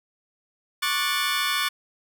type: chord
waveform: 20% pulse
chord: D major seventh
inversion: third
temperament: just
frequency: 1101.2 / 1174.7 / 1468.3 / 1762 Hz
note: C#6 / D6 / F#6 / A6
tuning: -12 / 0 / -14 / +2 cents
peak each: -24 dBFS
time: 0.82-1.69 s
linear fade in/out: 10 ms
effects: none